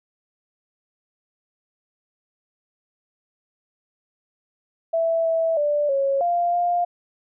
sine tone with pitch steps, 660 / 655 / 588 / 549 / 696 / 702 Hz, E5 / E5 / D5 / C#5 / F5 / F5, +2 / -11 / +2 / -17 / -6 / +9 cents, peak -18 dBFS, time 4.93-6.85 s, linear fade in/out 10 ms, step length 320 ms, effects none

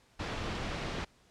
pink low-pass noise, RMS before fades -37 dBFS, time 0.19-1.05 s, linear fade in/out 10 ms, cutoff 4000 Hz, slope 12 dB/octave, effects pink hiss -65 dBFS RMS until 1.3 s + low-pass 8000 Hz 12 dB/octave

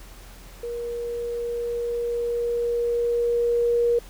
sine tone with level ramp, 474.1 Hz, A#4, 29 cents sharp, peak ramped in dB -28 to -17 dBFS, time 0.63-3.99 s, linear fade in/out 5 ms, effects added 42 Hz sine -43 dBFS peak until 4.09 s + pink hiss -48 dBFS RMS until 4.09 s

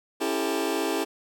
sawtooth chord, A dominant seventh, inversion first, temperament just, 275 / 330 / 396 / 440 Hz, C#4 / E4 / G4 / A4, -14 / +2 / +18 / 0 cents, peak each -28 / -25 / -26 / -27 dBFS, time 0.2-1.05 s, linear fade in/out 20 ms, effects none

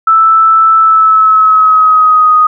sine tone with pitch glide, 1318.5 to 1245.9 Hz, E6 to D#6, 0 to +2 cents, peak -3 dBFS, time 0.07-2.47 s, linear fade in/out 5 ms, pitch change -98 cents, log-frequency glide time 0.78-2.35 s, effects none

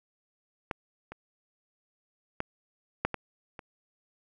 clicks, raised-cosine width 0.5 ms, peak -16 / -26 / -15 / -10 / -17 / -26 dBFS, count 6, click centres 0.712 / 1.12 / 2.404 / 3.05 / 3.143 / 3.592 s, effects none

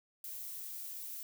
violet noise, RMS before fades -44 dBFS, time 0.24-1.23 s, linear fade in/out 2 ms, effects none

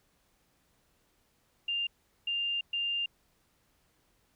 sine tone bursts at uneven times, 2798 Hz, F7, 3 cents sharp, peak -29 dBFS, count 3, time 1.68-1.87 / 2.27-2.61 / 2.73-3.06 s, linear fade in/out 5 ms, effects pink hiss -71 dBFS RMS until 4.35 s

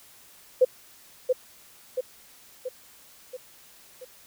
sine tone with echo, 509 Hz, C5, 48 cents flat, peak -13 dBFS, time 0.61-0.65 s, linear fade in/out 10 ms, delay 680 ms, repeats 5, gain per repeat -5 dB, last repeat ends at 4.05 s, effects white hiss -53 dBFS RMS until 4.26 s

